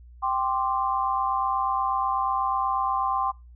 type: chord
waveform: sine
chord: G suspended fourth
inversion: none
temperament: equal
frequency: 784 / 1046.5 / 1174.7 Hz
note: G5 / C6 / D6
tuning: 0 / 0 / 0 cents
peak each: -27 / -25 / -30 dBFS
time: 0.22-3.32 s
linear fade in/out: 20 ms
effects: noise-tail reverb RT60 0.3 s tail -26 dB re dry + added 60 Hz sine -45 dBFS peak until 3.55 s